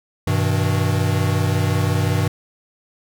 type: chord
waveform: square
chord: G augmented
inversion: none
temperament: equal with one note detuned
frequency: 98 / 123.47 / 158.47 Hz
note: G2 / B2 / D#3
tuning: 0 / 0 / +32 cents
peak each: -20 / -23 / -23 dBFS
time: 0.27-2.28 s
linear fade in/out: 5 ms
effects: none